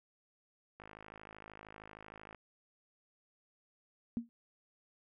click train, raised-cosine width 0.5 ms, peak -35 dBFS, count 83, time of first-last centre 0.8-2.347 s, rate 53 Hz
sine tone with exponential decay, 233.9 Hz, A#3, 6 cents sharp, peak -29 dBFS, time 4.17-4.29 s, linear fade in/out 0 ms, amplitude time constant 25 ms
effects none

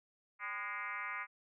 sine tone with frequency modulation, 1661.2 Hz, G#6, in tune, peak -38 dBFS, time 0.39-1.27 s, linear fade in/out 50 ms, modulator 217 Hz, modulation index 3, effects none

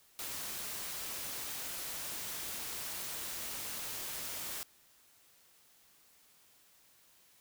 white noise, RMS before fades -41 dBFS, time 0.19-4.63 s, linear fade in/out 0 ms, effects white hiss -65 dBFS RMS until 7.4 s

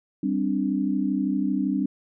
sine chord, G suspended fourth, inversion none, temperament just, 196 / 261.3 / 294 Hz, G3 / C4 / D4, 0 / -2 / +2 cents, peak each -26 dBFS, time 0.23-1.86 s, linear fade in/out 5 ms, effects none

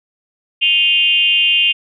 sine tone with frequency modulation, 2801 Hz, F7, 4 cents sharp, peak -10 dBFS, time 0.61-1.73 s, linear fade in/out 20 ms, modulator 309 Hz, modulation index 0.92, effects none

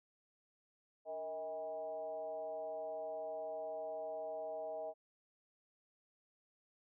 sine tone with frequency modulation, 636 Hz, D#5, 38 cents sharp, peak -40 dBFS, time 1.05-4.94 s, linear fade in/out 50 ms, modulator 172 Hz, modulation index 0.78, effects none

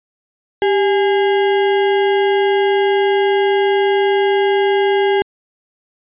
sine tone with sample-and-hold, 394.4 Hz, G4, 11 cents sharp, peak -11 dBFS, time 0.62-5.22 s, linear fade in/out 0 ms, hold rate 1225 Hz, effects resampled to 8000 Hz

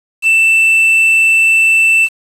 triangle tone with quantisation, 2661 Hz, E7, 16 cents sharp, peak -5 dBFS, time 0.22-2.09 s, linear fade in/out 50 ms, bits 5, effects low-pass 12000 Hz 12 dB/octave

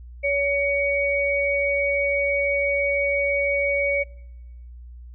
sine tone pair together, 564.7 / 2247 Hz, C#5 / C#7, +32 / +23 cents, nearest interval 2 octaves, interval 2391 cents, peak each -22 dBFS, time 0.23-4.04 s, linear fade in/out 20 ms, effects noise-tail reverb RT60 1.0 s tail -25 dB re dry + added 60 Hz sine -38 dBFS peak until 5.14 s

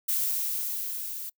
violet noise with level ramp, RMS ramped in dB -26 to -37 dBFS, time 0.08-1.3 s, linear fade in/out 10 ms, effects noise-tail reverb RT60 0.1 s tail -25 dB re dry

